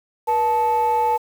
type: tone pair together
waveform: sine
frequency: 480.7 / 873 Hz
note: B4 / A5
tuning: -47 / -14 cents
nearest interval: minor seventh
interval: 1033 cents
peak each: -21 / -15 dBFS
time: 0.27-1.18 s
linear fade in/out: 20 ms
effects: tanh soft clip ceiling -13 dBFS + 7-bit